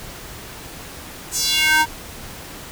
square tone with high-pass filter sweep, 311.1 Hz, D#4, in tune, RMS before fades -17 dBFS, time 1.31-1.86 s, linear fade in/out 50 ms, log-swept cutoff 7900 to 940 Hz, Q 2.7, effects pink hiss -36 dBFS RMS until 2.71 s

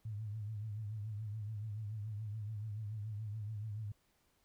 sine tone with vibrato, 106.6 Hz, G#2, 46 cents sharp, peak -39 dBFS, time 0.05-3.92 s, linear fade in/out 5 ms, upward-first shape triangle, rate 7 Hz, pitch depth 100 cents each way, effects pink hiss -75 dBFS RMS until 4.44 s

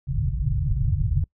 white low-pass noise, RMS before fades -23 dBFS, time 0.07-1.24 s, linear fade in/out 2 ms, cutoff 150 Hz, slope 96 dB/octave, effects noise-tail reverb RT60 0.1 s tail -23 dB re dry

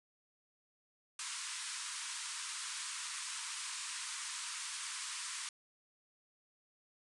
white band-pass noise, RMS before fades -43 dBFS, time 1.19-5.49 s, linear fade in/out 2 ms, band 930 to 9800 Hz, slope 96 dB/octave, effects none

